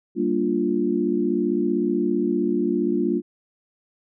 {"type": "chord", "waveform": "sine", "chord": "G minor seventh", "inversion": "none", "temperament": "equal", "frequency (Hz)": [196, 233.1, 293.7, 349.2], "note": ["G3", "Bb3", "D4", "F4"], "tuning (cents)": [0, 0, 0, 0], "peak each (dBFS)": [-27, -25, -25, -23], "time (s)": [0.15, 3.22], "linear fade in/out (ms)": 50, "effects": []}